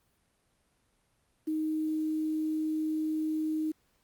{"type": "tone with quantisation", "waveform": "sine", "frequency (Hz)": 312.1, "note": "D#4", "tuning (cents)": 5, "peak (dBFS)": -28, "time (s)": [1.47, 3.72], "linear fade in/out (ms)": 10, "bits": 9, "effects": ["pink hiss -72 dBFS RMS until 4.03 s", "Opus 32 kbps"]}